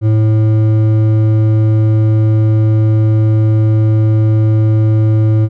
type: tone with hard clipping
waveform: triangle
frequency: 109.1 Hz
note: A2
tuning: 14 cents flat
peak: -9 dBFS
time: 0.01-5.49 s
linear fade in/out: 50 ms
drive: 12 dB
effects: none